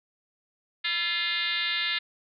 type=tone with frequency modulation; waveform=sine; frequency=2836 Hz; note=F7; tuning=26 cents sharp; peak=-25 dBFS; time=0.84-1.99 s; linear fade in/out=10 ms; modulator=370 Hz; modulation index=3.3; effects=none